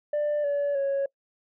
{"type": "tone with pitch steps", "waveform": "sine", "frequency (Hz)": [592, 572.2, 553], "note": ["D5", "D5", "C#5"], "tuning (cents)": [14, -45, -4], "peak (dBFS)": -21, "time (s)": [0.13, 1.06], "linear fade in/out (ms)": 5, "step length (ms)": 310, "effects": ["noise-tail reverb RT60 0.1 s tail -24 dB re dry", "tanh soft clip ceiling -22 dBFS"]}